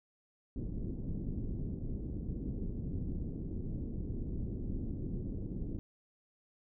pink low-pass noise, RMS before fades -38 dBFS, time 0.56-5.79 s, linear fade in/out 0 ms, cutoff 330 Hz, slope 24 dB/octave, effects none

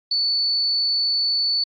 sine tone, 4472 Hz, C#8, 14 cents sharp, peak -18 dBFS, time 0.11-1.64 s, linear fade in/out 5 ms, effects AAC 48 kbps

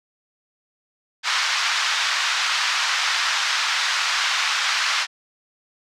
pink band-pass noise, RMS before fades -22 dBFS, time 1.23-5.07 s, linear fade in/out 50 ms, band 1100 to 5800 Hz, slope 24 dB/octave, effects none

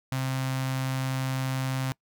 sawtooth tone with notch filter, 131.5 Hz, C3, 9 cents sharp, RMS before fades -29 dBFS, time 0.12-1.92 s, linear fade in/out 0 ms, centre 410 Hz, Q 1.1, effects noise-tail reverb RT60 0.1 s tail -24 dB re dry

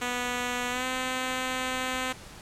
5% pulse tone with pitch glide, 245.9 to 256.9 Hz, B3 to C4, -7 to -32 cents, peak -17 dBFS, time 0.01-2.13 s, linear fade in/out 10 ms, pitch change +75 cents, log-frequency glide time 0.7-0.85 s, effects pink hiss -46 dBFS RMS until 2.41 s + low-pass 10000 Hz 12 dB/octave

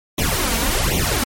pink noise with flanger, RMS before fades -19 dBFS, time 0.18-1.24 s, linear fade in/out 5 ms, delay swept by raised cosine 0.31 to 4.41 ms, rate 1.3 Hz, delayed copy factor +0.95, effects MP3 64 kbps

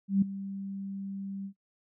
sine tone with ADSR envelope, 196 Hz, G3, in tune, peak -19 dBFS, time 0.08-1.53 s, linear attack 140 ms, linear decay 5 ms, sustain -16 dB, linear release 79 ms, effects noise-tail reverb RT60 0.1 s tail -18 dB re dry

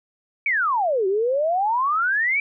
sine exponential two-way sweep, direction down then up, 2349 to 370 to 2349 Hz, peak -18 dBFS, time 0.46-2.4 s, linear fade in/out 2 ms, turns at 1.07 s, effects none

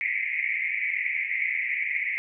white band-pass noise, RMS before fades -28 dBFS, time 0.01-2.18 s, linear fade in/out 0 ms, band 2000 to 2300 Hz, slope 96 dB/octave, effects none

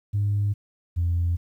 sine tone pair in turn, 102.2 / 85.94 Hz, G#2 / F2, -27 / -27 cents, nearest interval minor third, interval 300 cents, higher first, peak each -19 dBFS, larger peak neither, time 0.13-0.54 / 0.96-1.37 s, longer neither, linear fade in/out 20 ms, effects tanh soft clip ceiling -17 dBFS + 10-bit

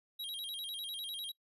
square tone with vibrato, 3524 Hz, A7, 2 cents sharp, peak -39 dBFS, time 0.19-1.32 s, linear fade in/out 10 ms, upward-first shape square, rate 10 Hz, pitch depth 160 cents each way, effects noise-tail reverb RT60 0.1 s tail -21 dB re dry + resampled to 32000 Hz

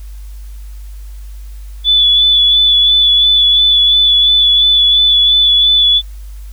sine tone with vibrato, 3455 Hz, A7, 32 cents flat, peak -6 dBFS, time 1.84-6.02 s, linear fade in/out 50 ms, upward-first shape sine, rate 2.9 Hz, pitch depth 23 cents each way, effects added 50 Hz sine -26 dBFS peak until 6.52 s + white hiss -47 dBFS RMS until 6.52 s

